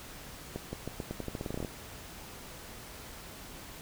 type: accelerating click train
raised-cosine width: 2 ms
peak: -22 dBFS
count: 16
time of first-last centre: 0.56-1.648 s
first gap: 170 ms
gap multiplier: 0.86
effects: pink hiss -47 dBFS RMS until 3.81 s